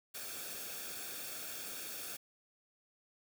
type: noise with comb filter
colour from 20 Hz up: white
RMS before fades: -44 dBFS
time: 0.14-2.17 s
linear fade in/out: 10 ms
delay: 1 ms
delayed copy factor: -0.6
effects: none